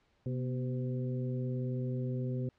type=harmonic tone with a mistuned harmonic; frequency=128 Hz; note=C3; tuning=38 cents flat; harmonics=1 / 2 / 3 / 4; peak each=-33 / -39 / -43 / -45 dBFS; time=0.26-2.49 s; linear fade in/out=2 ms; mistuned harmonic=2; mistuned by=-66 cents; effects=pink hiss -72 dBFS RMS until 2.58 s + low-pass 4000 Hz 12 dB/octave